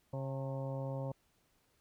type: harmonic tone with a mistuned harmonic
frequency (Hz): 135.2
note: C#3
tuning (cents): -43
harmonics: 1 / 2 / 3 / 4 / 5 / 6 / 7 / 8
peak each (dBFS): -38 / -47 / -52 / -42 / -52 / -55 / -51 / -59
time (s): 0.13-1.12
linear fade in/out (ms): 5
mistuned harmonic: 7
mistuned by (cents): -63
effects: pink hiss -74 dBFS RMS until 1.8 s

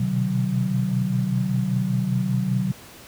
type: tone cluster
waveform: sine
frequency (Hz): 123.8 / 128.9 / 151.5 / 187.7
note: B2 / C3 / D#3 / F#3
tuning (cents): +5 / -26 / -46 / +25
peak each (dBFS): -29 / -24 / -29 / -23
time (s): 0-2.72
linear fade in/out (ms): 5
effects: pink hiss -44 dBFS RMS until 3.07 s + high-pass 60 Hz 12 dB/octave

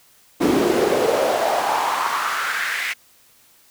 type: noise with high-pass filter sweep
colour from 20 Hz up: brown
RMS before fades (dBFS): -20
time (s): 0.4-2.94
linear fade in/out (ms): 20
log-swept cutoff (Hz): 290 to 2100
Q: 3.9
effects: white hiss -54 dBFS RMS until 3.7 s

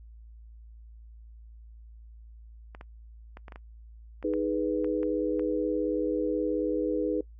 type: clicks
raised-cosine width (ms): 0.5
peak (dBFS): -29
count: 11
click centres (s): 2.749 / 2.811 / 3.371 / 3.482 / 3.522 / 3.559 / 4.227 / 4.337 / 4.845 / 5.031 / 5.395
type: chord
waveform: sine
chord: G# minor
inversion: second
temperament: equal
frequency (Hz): 311.1 / 415.3 / 493.9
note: D#4 / G#4 / B4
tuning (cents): 0 / 0 / 0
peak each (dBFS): -29 / -31 / -30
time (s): 4.24-7.21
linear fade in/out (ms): 5
effects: noise-tail reverb RT60 0.1 s tail -23 dB re dry + added 56 Hz sine -46 dBFS peak until 7.39 s

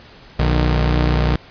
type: tone pair together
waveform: sawtooth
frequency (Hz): 60.6 / 152.7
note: B1 / D#3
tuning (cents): -32 / -32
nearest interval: octave + major third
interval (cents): 1600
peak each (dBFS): -11 / -16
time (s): 0.39-1.36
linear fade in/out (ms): 5
effects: pink hiss -43 dBFS RMS until 1.5 s + resampled to 11025 Hz

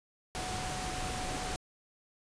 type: tone in noise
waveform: sine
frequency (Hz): 739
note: F#5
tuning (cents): -2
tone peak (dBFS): -40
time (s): 0.35-1.56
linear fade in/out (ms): 0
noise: pink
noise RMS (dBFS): -37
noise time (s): 0.35-1.56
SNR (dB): -6
effects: resampled to 22050 Hz

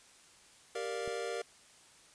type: chord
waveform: square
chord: G minor seventh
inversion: none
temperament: equal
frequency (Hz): 392 / 466.2 / 587.3 / 698.5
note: G4 / Bb4 / D5 / F5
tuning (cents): 0 / 0 / 0 / 0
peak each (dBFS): -43 / -39 / -44 / -45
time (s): 0.75-1.42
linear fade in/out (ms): 5
type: click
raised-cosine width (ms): 3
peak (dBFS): -34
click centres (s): 1.077
effects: white hiss -60 dBFS RMS until 2.14 s + resampled to 22050 Hz

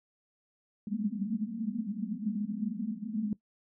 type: band-pass noise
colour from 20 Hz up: white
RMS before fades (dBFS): -34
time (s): 0.87-3.33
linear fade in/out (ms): 2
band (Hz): 200 to 230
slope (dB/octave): 96
effects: noise-tail reverb RT60 0.1 s tail -19 dB re dry

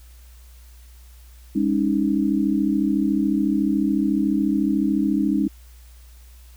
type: chord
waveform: sine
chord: Ab suspended fourth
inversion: none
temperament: equal with one note detuned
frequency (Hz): 203.4 / 277.2 / 311.1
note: Ab3 / Db4 / Eb4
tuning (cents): -36 / 0 / 0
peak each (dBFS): -22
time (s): 1.55-5.48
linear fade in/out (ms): 10
effects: added 60 Hz sine -43 dBFS peak until 6.56 s + white hiss -55 dBFS RMS until 6.56 s

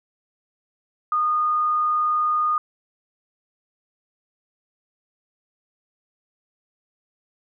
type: tone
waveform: sine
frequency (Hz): 1227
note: D#6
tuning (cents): -25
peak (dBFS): -18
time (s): 1.12-2.58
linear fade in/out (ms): 2
effects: none

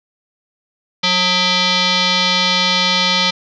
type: tone with frequency modulation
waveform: sine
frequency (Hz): 540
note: C#5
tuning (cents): -45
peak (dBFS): -12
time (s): 1.03-3.31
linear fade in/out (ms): 10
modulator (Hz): 724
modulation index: 6.1
effects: none

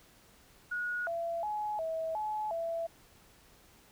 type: tone with pitch steps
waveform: sine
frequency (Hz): 1452 / 675 / 844 / 647 / 854 / 666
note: F#6 / E5 / G#5 / E5 / G#5 / E5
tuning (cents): -33 / +41 / +28 / -32 / +48 / +18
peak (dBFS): -32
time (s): 0.71-2.87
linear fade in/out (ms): 10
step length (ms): 360
effects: pink hiss -61 dBFS RMS until 3.91 s

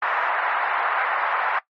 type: band-pass noise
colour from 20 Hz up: pink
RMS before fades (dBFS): -23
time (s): 0.02-1.59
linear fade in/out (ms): 5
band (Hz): 800 to 1800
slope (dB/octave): 24
effects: noise-tail reverb RT60 0.1 s tail -17 dB re dry + MP3 32 kbps

